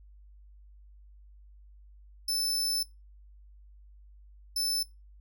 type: tone bursts at uneven times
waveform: sawtooth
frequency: 5274 Hz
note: E8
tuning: in tune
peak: -25 dBFS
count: 2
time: 2.28-2.83 / 4.56-4.83 s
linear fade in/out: 5 ms
effects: noise-tail reverb RT60 0.2 s tail -18 dB re dry + added 50 Hz sine -51 dBFS peak until 5.2 s